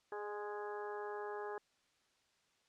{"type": "harmonic tone with a mistuned harmonic", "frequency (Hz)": 207.7, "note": "G#3", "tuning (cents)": 0, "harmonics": [2, 3, 4, 5, 6, 7, 8], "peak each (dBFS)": [-43, -54, -47, -52, -53, -59, -52], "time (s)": [0.12, 1.58], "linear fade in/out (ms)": 2, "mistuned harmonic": 3, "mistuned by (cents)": -36, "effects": ["white hiss -75 dBFS RMS until 2.68 s", "low-pass 6000 Hz 12 dB/octave"]}